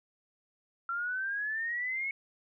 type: exponential sweep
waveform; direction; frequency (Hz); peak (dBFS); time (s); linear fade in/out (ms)
sine; up; 1360 to 2207; -31; 0.89-2.11; 2
effects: none